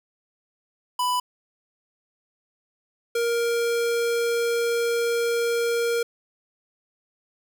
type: tone pair in turn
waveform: square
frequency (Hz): 993 / 468.6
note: B5 / A#4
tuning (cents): +9 / +9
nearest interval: octave + minor second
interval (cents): 1300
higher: first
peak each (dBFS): -22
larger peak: neither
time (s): 0.99-1.2 / 3.15-6.03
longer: second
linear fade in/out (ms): 5
effects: none